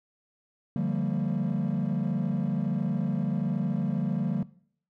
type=chord; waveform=triangle; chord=G minor seventh; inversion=second; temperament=equal with one note detuned; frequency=146.83 / 174.61 / 196 / 229.1 Hz; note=D3 / F3 / G3 / Bb3; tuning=0 / 0 / 0 / -30 cents; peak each=-28 dBFS; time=0.76-4.43 s; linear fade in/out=2 ms; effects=noise-tail reverb RT60 0.6 s tail -21 dB re dry + tanh soft clip ceiling -19 dBFS